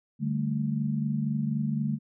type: chord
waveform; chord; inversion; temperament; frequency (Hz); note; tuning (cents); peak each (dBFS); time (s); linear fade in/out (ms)
sine; D suspended fourth; none; equal; 146.83 / 196 / 220; D3 / G3 / A3; 0 / 0 / 0; -29 / -33 / -29; 0.19-1.99; 50
effects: none